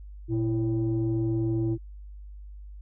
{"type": "tone pair together", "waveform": "sine", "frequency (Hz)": [117.42, 332.1], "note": ["A#2", "E4"], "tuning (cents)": [13, 13], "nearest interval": "octave + tritone", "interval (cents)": 1800, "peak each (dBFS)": -25, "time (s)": [0.28, 1.78], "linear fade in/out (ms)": 50, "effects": ["tanh soft clip ceiling -19 dBFS", "added 50 Hz sine -40 dBFS peak until 2.81 s"]}